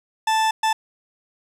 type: tone bursts at uneven times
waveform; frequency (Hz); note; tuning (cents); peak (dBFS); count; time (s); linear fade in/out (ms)
40% pulse; 880; A5; 0; -16; 2; 0.27-0.51 / 0.63-0.73; 5
effects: low-pass 9000 Hz 12 dB/octave + 9-bit